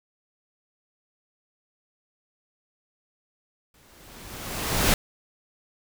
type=noise with exponential growth; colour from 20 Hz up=pink; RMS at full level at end=-19 dBFS; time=3.74-4.94 s; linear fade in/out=2 ms; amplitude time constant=260 ms; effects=none